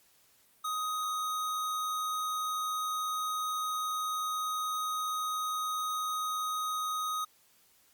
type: tone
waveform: square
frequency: 1253 Hz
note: D#6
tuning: 12 cents sharp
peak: -32 dBFS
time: 0.64-7.25 s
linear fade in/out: 10 ms
effects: white hiss -65 dBFS RMS until 7.93 s + Opus 48 kbps